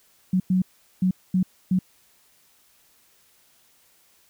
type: tone bursts at uneven times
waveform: sine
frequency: 185 Hz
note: F#3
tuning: in tune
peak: -17 dBFS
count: 5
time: 0.33-0.4 / 0.5-0.62 / 1.02-1.11 / 1.34-1.43 / 1.71-1.79 s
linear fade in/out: 5 ms
effects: white hiss -60 dBFS RMS until 4.29 s